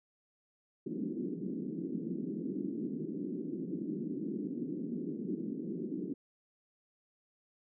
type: band-pass noise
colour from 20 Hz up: white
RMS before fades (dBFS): -38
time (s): 0.86-6.14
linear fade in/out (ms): 10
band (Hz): 170 to 360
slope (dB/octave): 48
effects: none